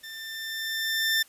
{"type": "tone with level ramp", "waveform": "20% pulse", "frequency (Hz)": 1787, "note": "A6", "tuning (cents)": 26, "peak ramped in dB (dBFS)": [-34, -16], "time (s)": [0.03, 1.23], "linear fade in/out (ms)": 10, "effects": ["white hiss -56 dBFS RMS until 1.28 s", "resampled to 32000 Hz"]}